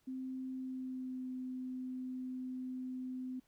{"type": "tone with pitch glide", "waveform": "sine", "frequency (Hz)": [260, 255.8], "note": ["C4", "C4"], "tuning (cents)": [-11, -39], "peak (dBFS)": -39, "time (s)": [0.07, 3.4], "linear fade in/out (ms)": 10, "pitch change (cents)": -28, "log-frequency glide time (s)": [0.54, 1.28], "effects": ["pink hiss -75 dBFS RMS until 3.47 s"]}